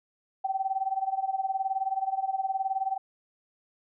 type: tone with tremolo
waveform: sine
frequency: 771 Hz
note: G5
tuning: 29 cents flat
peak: -23 dBFS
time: 0.44-2.98 s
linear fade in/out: 10 ms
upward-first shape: sine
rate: 19 Hz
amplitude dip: 85%
effects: none